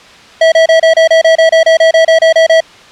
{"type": "tone bursts", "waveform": "square", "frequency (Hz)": 650, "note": "E5", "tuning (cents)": -24, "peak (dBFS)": -4, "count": 16, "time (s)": [0.41, 2.605], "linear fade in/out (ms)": 5, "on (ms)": 110, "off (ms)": 29, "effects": ["white hiss -36 dBFS RMS until 2.91 s", "low-pass 4000 Hz 12 dB/octave"]}